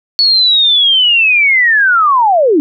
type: linear sweep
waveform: sine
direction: down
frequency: 4435 to 277.2 Hz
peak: -6 dBFS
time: 0.19-2.6 s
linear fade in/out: 0 ms
effects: none